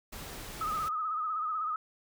pink noise, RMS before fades -43 dBFS, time 0.12-0.89 s, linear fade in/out 10 ms
sine tone with vibrato, 1260 Hz, D#6, 21 cents sharp, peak -30 dBFS, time 0.61-1.76 s, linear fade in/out 2 ms, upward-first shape sine, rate 16 Hz, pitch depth 64 cents each way
effects none

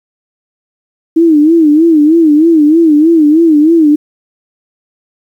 sine tone with vibrato, 314.8 Hz, D#4, 20 cents sharp, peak -3 dBFS, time 1.16-3.96 s, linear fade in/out 10 ms, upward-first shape sine, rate 3.2 Hz, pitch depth 120 cents each way, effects 7-bit

